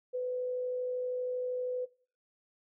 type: tone with amplitude modulation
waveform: sine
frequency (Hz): 501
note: B4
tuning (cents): +25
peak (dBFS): -30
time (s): 0.13-1.86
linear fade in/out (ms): 20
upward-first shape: sine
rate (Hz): 52.7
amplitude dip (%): 25
effects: noise-tail reverb RT60 0.4 s tail -19 dB re dry